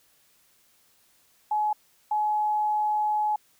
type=tone bursts at uneven times; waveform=sine; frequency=847 Hz; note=G#5; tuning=34 cents sharp; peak=-22 dBFS; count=2; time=1.51-1.73 / 2.11-3.36 s; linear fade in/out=5 ms; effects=white hiss -63 dBFS RMS until 3.59 s